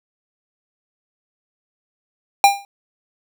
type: tone with exponential decay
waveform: square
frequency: 800 Hz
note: G5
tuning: 35 cents sharp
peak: -5 dBFS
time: 2.44-2.65 s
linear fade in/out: 1 ms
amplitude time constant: 45 ms
effects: none